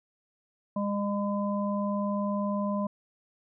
harmonic tone, 203 Hz, G#3, 39 cents flat, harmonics 1 / 3 / 5, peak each -28 / -33 / -35 dBFS, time 0.76-2.87 s, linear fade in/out 5 ms, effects none

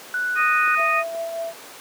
sine tone, 1480 Hz, F#6, in tune, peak -21 dBFS, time 0.14-0.75 s, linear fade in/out 2 ms
harmonic tone, 620 Hz, D#5, 6 cents flat, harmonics 2 / 3 / 4, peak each -20 / -25 / -22 dBFS, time 0.35-1.04 s, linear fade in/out 50 ms
clicks, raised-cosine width 2 ms, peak -25 dBFS, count 3, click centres 0.678 / 0.798 / 1.148 s
sine tone with tremolo, 666 Hz, E5, 18 cents sharp, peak -23 dBFS, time 0.76-1.54 s, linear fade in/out 50 ms, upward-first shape triangle, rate 5 Hz, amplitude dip 45%
effects pink hiss -40 dBFS RMS until 1.8 s + high-pass 400 Hz 12 dB/octave

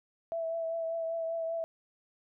sine tone with vibrato, 659.3 Hz, E5, in tune, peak -31 dBFS, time 0.32-1.64 s, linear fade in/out 0 ms, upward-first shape triangle, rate 5.1 Hz, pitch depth 25 cents each way, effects none

